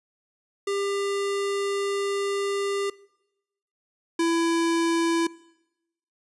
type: tone pair in turn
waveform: square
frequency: 399 / 333.6 Hz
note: G4 / E4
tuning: +31 / +21 cents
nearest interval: minor third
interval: 310 cents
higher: first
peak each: -25 / -21 dBFS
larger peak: second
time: 0.67-2.9 / 4.19-5.27 s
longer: first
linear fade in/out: 5 ms
effects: noise-tail reverb RT60 0.9 s tail -22 dB re dry + resampled to 24000 Hz